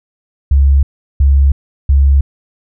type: tone bursts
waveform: sine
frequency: 69.1 Hz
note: C#2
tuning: 5 cents flat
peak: -5 dBFS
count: 3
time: 0.51-2.21 s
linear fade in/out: 5 ms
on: 320 ms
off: 370 ms
effects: none